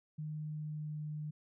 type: tone with pitch glide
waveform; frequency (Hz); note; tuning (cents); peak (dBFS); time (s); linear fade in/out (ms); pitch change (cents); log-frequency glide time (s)
sine; 153.2 to 151.44; D#3 to D#3; -27 to -47; -38; 0.18-1.31; 10; -20; 0.28-1.03
effects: none